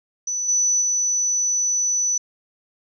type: tone with level steps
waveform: sine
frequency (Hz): 5970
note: F#8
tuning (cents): +15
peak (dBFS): -22 / -16 / -18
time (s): 0.27-2.18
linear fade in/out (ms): 5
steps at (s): 0.48 / 0.81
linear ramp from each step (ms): 10
effects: none